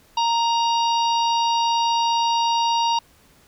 harmonic tone with a mistuned harmonic, 939 Hz, A#5, 12 cents sharp, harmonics 1 / 3 / 4 / 5 / 6, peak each -18 / -28 / -30 / -32 / -34 dBFS, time 0.17-2.99 s, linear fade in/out 5 ms, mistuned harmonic 1, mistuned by -19 cents, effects pink hiss -55 dBFS RMS until 3.47 s

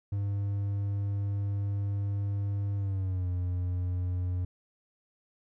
triangle tone with pitch glide, 100.4 to 89.96 Hz, G2 to F#2, +42 to -48 cents, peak -26 dBFS, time 0.12-4.45 s, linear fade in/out 5 ms, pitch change -190 cents, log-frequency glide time 2.76-3.28 s, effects none

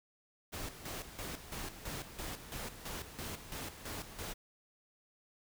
pink noise with tremolo, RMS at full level -42 dBFS, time 0.52-4.34 s, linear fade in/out 20 ms, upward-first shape square, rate 3 Hz, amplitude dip 65%, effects none

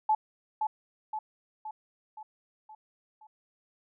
sine tone with echo, 863 Hz, A5, 34 cents flat, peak -21 dBFS, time 0.09-0.15 s, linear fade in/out 5 ms, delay 520 ms, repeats 6, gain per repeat -5 dB, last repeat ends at 3.27 s, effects none

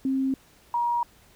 sine tone pair in turn, 266.4 / 951.4 Hz, C4 / A#5, +31 / +35 cents, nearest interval octave + minor seventh, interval 2204 cents, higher second, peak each -22 dBFS, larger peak neither, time 0.05-0.34 / 0.74-1.03 s, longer neither, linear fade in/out 2 ms, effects pink hiss -57 dBFS RMS until 1.35 s

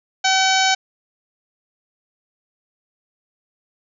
harmonic tone with a mistuned harmonic, 762 Hz, G5, 49 cents flat, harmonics 1 / 2 / 3 / 4 / 5 / 6 / 7 / 8 / 9, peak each -18 / -21 / -23 / -24 / -25 / -26 / -26 / -27 / -28 dBFS, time 0.24-0.75 s, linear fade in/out 10 ms, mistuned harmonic 6, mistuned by -60 cents, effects none

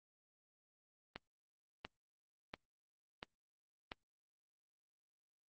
click train, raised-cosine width 0.3 ms, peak -27 dBFS, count 5, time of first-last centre 1.16-3.919 s, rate 1.45 Hz, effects Opus 24 kbps

